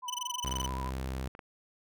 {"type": "tone with vibrato", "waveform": "sine", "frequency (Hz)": 987.8, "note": "B5", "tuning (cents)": 0, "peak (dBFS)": -38, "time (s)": [0.02, 0.91], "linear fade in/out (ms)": 20, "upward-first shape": "triangle", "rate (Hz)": 12, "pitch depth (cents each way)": 68}
{"type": "tone bursts", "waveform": "25% pulse", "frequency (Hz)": 3000, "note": "F#7", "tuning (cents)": 23, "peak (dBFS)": -28, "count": 14, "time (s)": [0.08, 0.66], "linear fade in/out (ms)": 5, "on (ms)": 21, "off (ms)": 22}
{"type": "tone", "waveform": "sawtooth", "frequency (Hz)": 65.41, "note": "C2", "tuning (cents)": 0, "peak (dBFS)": -30, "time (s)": [0.44, 1.28], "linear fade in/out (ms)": 5}
{"type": "clicks", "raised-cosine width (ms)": 0.5, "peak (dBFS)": -30, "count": 3, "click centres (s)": [0.87, 1.351, 1.392]}
{"effects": []}